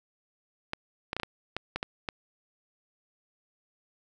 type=clicks; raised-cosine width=0.3 ms; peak=-15 dBFS; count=9; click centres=0.734 / 1.131 / 1.166 / 1.199 / 1.233 / 1.566 / 1.76 / 1.829 / 2.088 s; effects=none